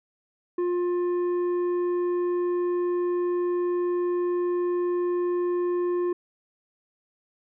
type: tone with tanh clipping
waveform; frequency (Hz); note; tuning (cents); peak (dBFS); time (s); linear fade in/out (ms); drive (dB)
sine; 353.5; F4; +21; -24; 0.58-6.13; 5; 7
effects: none